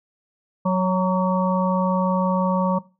harmonic tone with a mistuned harmonic, 185 Hz, F#3, in tune, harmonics 1 / 3 / 5 / 6, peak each -19 / -24 / -26 / -27 dBFS, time 0.65-2.79 s, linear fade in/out 10 ms, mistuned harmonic 6, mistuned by +33 cents, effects noise-tail reverb RT60 0.3 s tail -19 dB re dry

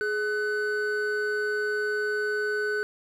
triangle tone pair together, 419.9 / 1500 Hz, G#4 / F#6, +19 / +23 cents, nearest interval octave + minor seventh, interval 2204 cents, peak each -26 dBFS, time 0.01-2.83 s, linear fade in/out 0 ms, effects none

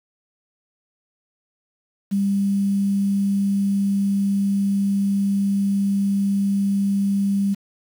sine tone with quantisation, 198.5 Hz, G3, 22 cents sharp, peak -17 dBFS, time 2.11-7.55 s, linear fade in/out 20 ms, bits 7, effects none

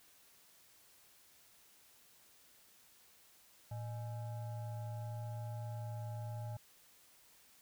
sine tone with frequency modulation, 112.4 Hz, A2, 37 cents sharp, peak -40 dBFS, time 3.71-6.57 s, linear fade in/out 5 ms, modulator 723 Hz, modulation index 0.48, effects white hiss -65 dBFS RMS until 7.61 s

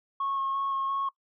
sine tone with vibrato, 1091 Hz, C#6, 28 cents flat, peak -26 dBFS, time 0.2-1.09 s, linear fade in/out 5 ms, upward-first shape square, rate 2.9 Hz, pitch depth 11 cents each way, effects noise-tail reverb RT60 0.1 s tail -20 dB re dry + tanh soft clip ceiling -23 dBFS

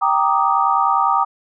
sine chord, Eb major seventh, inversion first, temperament equal, 784 / 932.3 / 1174.7 / 1244.5 Hz, G5 / Bb5 / D6 / Eb6, 0 / 0 / 0 / 0 cents, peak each -19 dBFS, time 0.01-1.25 s, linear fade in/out 20 ms, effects none

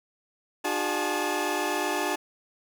20% pulse tone cluster, 300.2 / 359.9 / 407.9 / 864 Hz, D4 / F#4 / G#4 / A5, +38 / -48 / -31 / -32 cents, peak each -27 / -26 / -28 / -26 dBFS, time 0.64-2.16 s, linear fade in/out 10 ms, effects none

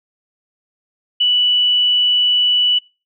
sine tone, 2960 Hz, F#7, in tune, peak -11 dBFS, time 1.2-2.79 s, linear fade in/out 10 ms, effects noise-tail reverb RT60 0.3 s tail -24 dB re dry

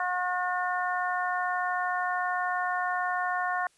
harmonic tone, 361.3 Hz, F#4, 41 cents flat, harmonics 2 / 3 / 4 / 5, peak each -30 / -32 / -33 / -34 dBFS, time 0-3.67 s, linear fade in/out 2 ms, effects white hiss -65 dBFS RMS until 3.77 s + resampled to 24000 Hz

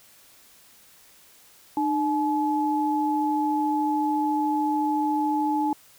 sine tone pair together, 302.3 / 855 Hz, D#4 / A5, -50 / -50 cents, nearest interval octave + tritone, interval 1800 cents, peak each -24 dBFS, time 1.77-5.73 s, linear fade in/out 2 ms, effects white hiss -54 dBFS RMS until 5.98 s

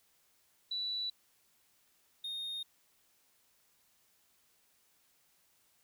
sine / triangle tone pair in turn, 3951 / 3696 Hz, B7 / A#7, 0 / -16 cents, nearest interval minor second, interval 116 cents, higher first, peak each -34 / -36 dBFS, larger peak first, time 0.71-1.1 / 2.24-2.63 s, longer neither, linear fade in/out 5 ms, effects white hiss -71 dBFS RMS until 5.83 s

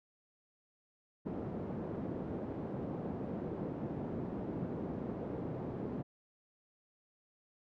pink band-pass noise, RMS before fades -40 dBFS, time 1.25-6.03 s, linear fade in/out 20 ms, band 150 to 450 Hz, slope 12 dB/octave, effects none

